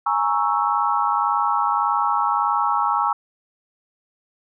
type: chord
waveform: sine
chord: A# half-diminished seventh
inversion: third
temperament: equal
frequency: 830.6 / 932.3 / 1108.7 / 1318.5 Hz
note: G#5 / A#5 / C#6 / E6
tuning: 0 / 0 / 0 / 0 cents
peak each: -23 dBFS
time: 0.06-3.13 s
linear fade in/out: 5 ms
effects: none